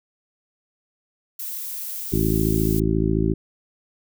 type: noise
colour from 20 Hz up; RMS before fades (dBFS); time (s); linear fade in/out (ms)
violet; -31; 1.39-2.8; 5
type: harmonic tone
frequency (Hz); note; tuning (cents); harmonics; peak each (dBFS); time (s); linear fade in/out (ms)
54.3; A1; -22; 1 / 2 / 3 / 4 / 5 / 6 / 7; -25 / -26 / -24 / -27 / -28 / -25 / -26; 2.12-3.34; 10
effects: none